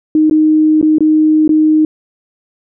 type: tone with dropouts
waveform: sine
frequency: 310 Hz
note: D#4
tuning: 6 cents flat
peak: -6 dBFS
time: 0.15-1.85 s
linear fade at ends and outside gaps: 2 ms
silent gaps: 0.298-0.31 / 0.814-0.827 / 0.984-1.006 / 1.478-1.492 s
effects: none